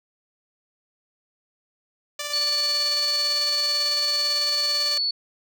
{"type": "tone with tremolo", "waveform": "5% pulse", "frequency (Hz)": 587.3, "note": "D5", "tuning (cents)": 0, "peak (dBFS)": -16, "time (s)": [2.19, 4.98], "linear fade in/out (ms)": 5, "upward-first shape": "square", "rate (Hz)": 18, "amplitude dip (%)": 30}
{"type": "tone", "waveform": "sine", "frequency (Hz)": 4435, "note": "C#8", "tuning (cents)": 0, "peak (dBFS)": -21, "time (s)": [2.33, 5.11], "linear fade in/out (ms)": 5}
{"effects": []}